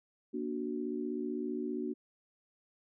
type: chord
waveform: sine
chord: Bb augmented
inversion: none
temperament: equal with one note detuned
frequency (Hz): 238.1 / 293.7 / 370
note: Bb3 / D4 / F#4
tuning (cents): +37 / 0 / 0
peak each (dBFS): -38 / -38 / -38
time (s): 0.33-1.94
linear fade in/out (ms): 20
effects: none